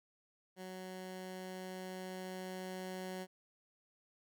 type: tone with level ramp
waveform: 15% pulse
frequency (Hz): 185.7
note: F#3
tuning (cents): +7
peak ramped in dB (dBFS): -39 to -35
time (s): 0.56-3.27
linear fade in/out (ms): 50
effects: none